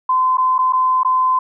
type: tone with dropouts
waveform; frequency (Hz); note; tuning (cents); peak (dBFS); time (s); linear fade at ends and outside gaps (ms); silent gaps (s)
sine; 1027; C6; -33; -12; 0.09-1.39; 5; 0.372-0.381 / 0.582-0.588 / 0.725-0.732 / 1.033-1.048
effects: none